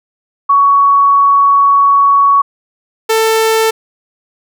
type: tone pair in turn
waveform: sine / sawtooth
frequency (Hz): 1120 / 444.5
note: C#6 / A4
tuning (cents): +18 / +18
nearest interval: octave + major third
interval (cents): 1600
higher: first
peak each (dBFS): -5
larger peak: neither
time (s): 0.49-2.42 / 3.09-3.71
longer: first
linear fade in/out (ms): 10
effects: none